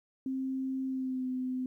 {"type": "tone with pitch glide", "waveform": "sine", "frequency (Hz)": [263.9, 255.8], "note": ["C4", "C4"], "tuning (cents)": [15, -39], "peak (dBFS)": -31, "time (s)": [0.26, 1.66], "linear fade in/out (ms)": 2, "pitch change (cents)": -54, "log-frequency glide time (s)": [0.86, 1.27], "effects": ["12-bit"]}